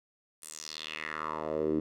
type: tone with band-pass filter sweep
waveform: 10% pulse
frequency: 77.78 Hz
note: D#2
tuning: in tune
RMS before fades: -35 dBFS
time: 0.42-1.8 s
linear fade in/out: 5 ms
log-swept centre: 10000 to 290 Hz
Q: 3.4
effects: none